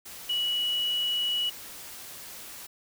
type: tone in noise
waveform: sine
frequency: 2930 Hz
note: F#7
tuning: 18 cents flat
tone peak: -25 dBFS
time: 0.29-1.5 s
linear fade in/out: 10 ms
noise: white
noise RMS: -43 dBFS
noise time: 0.05-2.67 s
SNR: +15 dB
effects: none